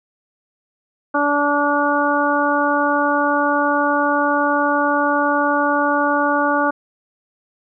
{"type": "harmonic tone", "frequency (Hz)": 289.4, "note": "D4", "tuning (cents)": -25, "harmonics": [1, 2, 3, 4, 5], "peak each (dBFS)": [-21, -21, -21, -21, -21], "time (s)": [1.14, 6.71], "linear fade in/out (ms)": 10, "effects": []}